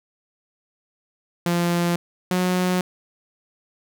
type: tone pair in turn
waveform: sawtooth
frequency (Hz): 172.9 / 181.91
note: F3 / F#3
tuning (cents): -17 / -29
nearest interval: minor second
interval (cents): 88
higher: second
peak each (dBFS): -15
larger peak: neither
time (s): 1.46-1.96 / 2.31-2.81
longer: neither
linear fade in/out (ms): 2
effects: none